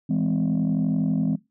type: chord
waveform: sine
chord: E augmented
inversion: none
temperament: just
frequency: 164.81 / 206 / 257.5 Hz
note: E3 / G#3 / B#3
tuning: 0 / -14 / -28 cents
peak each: -23 dBFS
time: 0.09-1.36 s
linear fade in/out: 10 ms
effects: noise-tail reverb RT60 0.2 s tail -18 dB re dry + tanh soft clip ceiling -16 dBFS